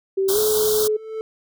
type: tone with pitch glide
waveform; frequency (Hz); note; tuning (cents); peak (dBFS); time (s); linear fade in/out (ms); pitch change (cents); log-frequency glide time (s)
sine; 386.3 to 428.6; G4 to A4; -25 to -45; -17; 0.17-0.97; 10; +180; 0.31-0.38
type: band-stop noise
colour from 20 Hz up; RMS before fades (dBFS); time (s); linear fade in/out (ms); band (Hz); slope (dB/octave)
white; -24; 0.28-0.88; 10; 1500 to 3200; 96
type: tone with exponential growth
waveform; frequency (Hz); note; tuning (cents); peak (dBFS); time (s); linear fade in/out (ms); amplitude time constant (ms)
triangle; 440; A4; 0; -21; 0.61-1.21; 0; 130
effects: none